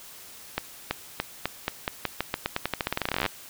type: accelerating click train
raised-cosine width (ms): 0.3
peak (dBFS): -9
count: 30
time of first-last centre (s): 0.58-3.262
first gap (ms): 330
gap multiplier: 0.88
effects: white hiss -46 dBFS RMS until 3.49 s